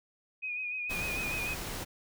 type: tone with vibrato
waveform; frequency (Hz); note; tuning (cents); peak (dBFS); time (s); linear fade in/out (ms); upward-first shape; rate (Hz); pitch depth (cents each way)
sine; 2479; D#7; -7; -33; 0.42-1.55; 20; sine; 6.7; 40
type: noise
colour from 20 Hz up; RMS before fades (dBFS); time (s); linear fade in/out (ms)
pink; -38; 0.89-1.85; 20
effects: none